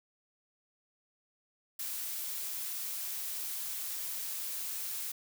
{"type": "noise", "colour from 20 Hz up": "blue", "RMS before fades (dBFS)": -38, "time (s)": [1.79, 5.12], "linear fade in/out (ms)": 5, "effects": []}